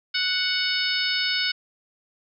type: harmonic tone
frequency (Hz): 740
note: F#5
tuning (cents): 0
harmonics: 2 / 3 / 4 / 5 / 6 / 7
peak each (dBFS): -29 / -29 / -29 / -29 / -29 / -29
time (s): 0.14-1.52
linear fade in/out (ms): 10
effects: none